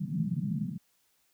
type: band-pass noise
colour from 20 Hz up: white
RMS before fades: -32 dBFS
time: 0-0.78 s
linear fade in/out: 20 ms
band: 140 to 200 Hz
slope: 48 dB/octave
effects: white hiss -71 dBFS RMS until 1.33 s